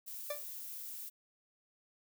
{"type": "noise", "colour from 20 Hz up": "violet", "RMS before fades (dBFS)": -45, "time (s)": [0.06, 1.1], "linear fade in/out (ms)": 20}
{"type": "tone with exponential decay", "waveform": "40% pulse", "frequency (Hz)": 587, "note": "D5", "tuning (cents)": -1, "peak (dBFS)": -33, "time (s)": [0.3, 0.44], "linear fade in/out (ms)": 5, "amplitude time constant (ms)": 30}
{"effects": []}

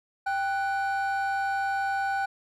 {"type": "tone pair together", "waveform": "triangle", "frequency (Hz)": [786.1, 1483], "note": ["G5", "F#6"], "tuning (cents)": [5, 4], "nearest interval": "major seventh", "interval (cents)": 1099, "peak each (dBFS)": [-24, -28], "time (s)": [0.26, 2.26], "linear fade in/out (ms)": 10, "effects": ["tanh soft clip ceiling -18 dBFS"]}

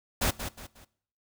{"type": "noise with echo", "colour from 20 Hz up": "pink", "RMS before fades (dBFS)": -26, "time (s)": [0.21, 0.31], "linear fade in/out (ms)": 10, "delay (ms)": 180, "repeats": 3, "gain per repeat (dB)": -9, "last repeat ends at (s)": 0.85, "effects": ["noise-tail reverb RT60 0.6 s tail -20 dB re dry"]}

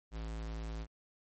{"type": "tone", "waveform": "square", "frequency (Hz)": 55, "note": "A1", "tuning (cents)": 0, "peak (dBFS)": -39, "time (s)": [0.11, 0.87], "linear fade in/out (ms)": 50, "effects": ["MP3 32 kbps"]}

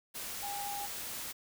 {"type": "tone in noise", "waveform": "sine", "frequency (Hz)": 810, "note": "G#5", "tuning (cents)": -43, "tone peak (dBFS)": -38, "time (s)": [0.42, 0.87], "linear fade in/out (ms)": 20, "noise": "white", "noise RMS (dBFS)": -41, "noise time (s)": [0.14, 1.33], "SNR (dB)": 0, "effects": []}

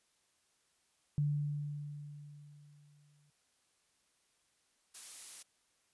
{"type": "tone with exponential decay", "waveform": "sine", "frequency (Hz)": 146.4, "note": "D3", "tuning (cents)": -5, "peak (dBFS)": -28, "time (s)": [1.18, 3.3], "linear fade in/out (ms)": 0, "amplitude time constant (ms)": 460}
{"type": "noise", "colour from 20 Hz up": "blue", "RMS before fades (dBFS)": -47, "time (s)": [4.94, 5.43], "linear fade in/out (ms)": 10}
{"effects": ["white hiss -75 dBFS RMS until 5.93 s", "resampled to 24000 Hz"]}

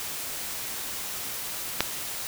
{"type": "click", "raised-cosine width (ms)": 0.2, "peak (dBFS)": -3, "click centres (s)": 1.806, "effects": ["white hiss -34 dBFS RMS until 2.27 s"]}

